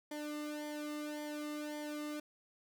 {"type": "tone with flanger", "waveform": "sawtooth", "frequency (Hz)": 298.6, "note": "D4", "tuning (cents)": 29, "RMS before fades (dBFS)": -42, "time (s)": [0.11, 2.2], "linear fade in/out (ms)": 5, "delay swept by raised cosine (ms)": [0.75, 1.25], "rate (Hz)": 1.8, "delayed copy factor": -0.85, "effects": []}